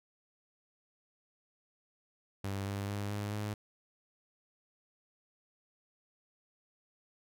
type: tone with pitch steps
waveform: sawtooth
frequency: 98.3 / 99.9 / 101.53 / 103.19 / 104.87 Hz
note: G2 / G2 / G#2 / G#2 / G#2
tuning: +5 / +33 / -39 / -11 / +17 cents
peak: -31 dBFS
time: 2.44-3.54 s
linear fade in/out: 5 ms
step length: 220 ms
effects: none

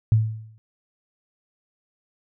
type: tone with exponential decay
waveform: sine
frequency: 110 Hz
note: A2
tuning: in tune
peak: -11 dBFS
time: 0.12-0.58 s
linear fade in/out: 0 ms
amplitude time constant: 100 ms
effects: none

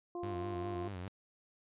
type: harmonic tone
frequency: 350 Hz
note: F4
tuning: 4 cents sharp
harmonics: 1 / 2 / 3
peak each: -39 / -45 / -49 dBFS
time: 0.15-0.88 s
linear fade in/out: 2 ms
type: tone with vibrato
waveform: sawtooth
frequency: 94.8 Hz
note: F#2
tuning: 43 cents sharp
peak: -37 dBFS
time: 0.23-1.08 s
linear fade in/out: 0 ms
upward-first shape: sine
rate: 4.9 Hz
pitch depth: 120 cents each way
effects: resampled to 8000 Hz

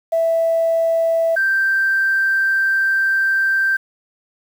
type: tone pair in turn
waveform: sine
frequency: 659.3 / 1568.1 Hz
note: E5 / G6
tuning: 0 / 0 cents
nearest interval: octave + minor third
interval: 1500 cents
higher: second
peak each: -13 dBFS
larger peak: neither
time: 0.12-1.36 / 1.36-3.77 s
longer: second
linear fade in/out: 10 ms
effects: tanh soft clip ceiling -9 dBFS + 7-bit

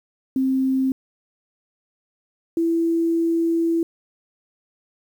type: tone pair in turn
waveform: sine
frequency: 263.9 / 332.5 Hz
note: C4 / E4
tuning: +15 / +15 cents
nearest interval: major third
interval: 400 cents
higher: second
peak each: -17 dBFS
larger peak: neither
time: 0.36-0.92 / 2.57-3.83 s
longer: second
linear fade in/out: 2 ms
effects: 8-bit

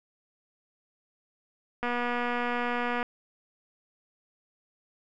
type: click train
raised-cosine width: 0.5 ms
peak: -16 dBFS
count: 291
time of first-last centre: 1.83-3.028 s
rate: 242 Hz
effects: none

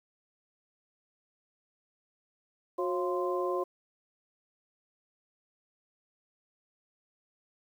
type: tone cluster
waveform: sine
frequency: 362.5 / 541 / 694 / 1041 Hz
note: F#4 / C#5 / F5 / C6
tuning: -35 / -42 / -11 / -9 cents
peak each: -31 / -34 / -39 / -35 dBFS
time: 2.78-3.64 s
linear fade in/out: 10 ms
effects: 10-bit

